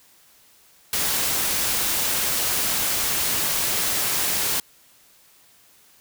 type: noise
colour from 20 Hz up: white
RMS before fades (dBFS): -23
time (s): 0.93-4.6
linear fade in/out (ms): 2
effects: white hiss -55 dBFS RMS until 6 s